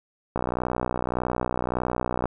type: click train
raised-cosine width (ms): 1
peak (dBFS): -11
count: 118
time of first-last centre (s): 0.36-2.256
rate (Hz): 61.7
effects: none